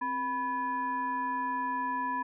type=tone with frequency modulation; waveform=sine; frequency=987.8 Hz; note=B5; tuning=in tune; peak=-29 dBFS; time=0.01-2.23 s; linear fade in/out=10 ms; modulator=724 Hz; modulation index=0.66; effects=none